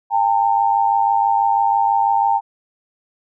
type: tone pair together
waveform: sine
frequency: 800.9 / 907 Hz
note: G5 / A#5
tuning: +37 / -48 cents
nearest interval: major second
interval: 215 cents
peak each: -16 dBFS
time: 0.1-2.41 s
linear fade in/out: 50 ms
effects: none